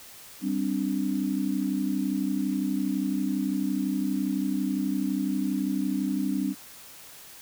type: chord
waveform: sine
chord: G suspended fourth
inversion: none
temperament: equal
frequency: 196 / 261.6 / 293.7 Hz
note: G3 / C4 / D4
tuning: 0 / 0 / 0 cents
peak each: -29 dBFS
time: 0.41-6.55 s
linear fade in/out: 50 ms
effects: white hiss -47 dBFS RMS until 7.41 s